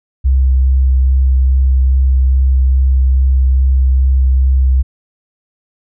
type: tone with vibrato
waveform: sine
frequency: 65.41 Hz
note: C2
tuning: in tune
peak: -7 dBFS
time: 0.24-4.83 s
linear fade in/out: 20 ms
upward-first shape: sine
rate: 2.4 Hz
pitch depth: 12 cents each way
effects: none